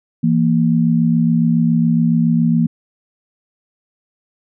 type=tone pair together; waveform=sine; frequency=165.92 / 233.1 Hz; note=E3 / A#3; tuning=+12 / 0 cents; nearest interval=tritone; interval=588 cents; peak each=-14 dBFS; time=0.23-2.67 s; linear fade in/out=10 ms; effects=none